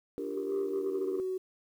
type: chord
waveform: sine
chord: G minor seventh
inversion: second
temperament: equal with one note detuned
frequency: 293.7 / 349.2 / 395.6 / 466.2 Hz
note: D4 / F4 / G4 / Bb4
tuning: 0 / 0 / +16 / 0 cents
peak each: -38 / -42 / -37 / -38 dBFS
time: 0.18-1.2 s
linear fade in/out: 0 ms
type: tone with pitch glide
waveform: sine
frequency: 392 to 373.6 Hz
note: G4 to F#4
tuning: 0 to +17 cents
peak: -30 dBFS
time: 0.36-1.38 s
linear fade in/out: 10 ms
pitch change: -83 cents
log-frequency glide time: 0.63-1.25 s
effects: tanh soft clip ceiling -25 dBFS + 10-bit